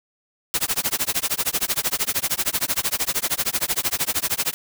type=noise with tremolo; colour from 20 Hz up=white; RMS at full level=-20 dBFS; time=0.54-4.54 s; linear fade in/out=0 ms; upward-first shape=sine; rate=13 Hz; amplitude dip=100%; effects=none